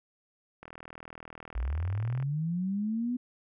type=click train; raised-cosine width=0.5 ms; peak=-29 dBFS; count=65; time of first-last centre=0.63-2.226 s; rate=40.1 Hz
type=linear sweep; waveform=sine; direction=up; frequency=51.7 to 251.1 Hz; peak=-28 dBFS; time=1.55-3.17 s; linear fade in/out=10 ms
effects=none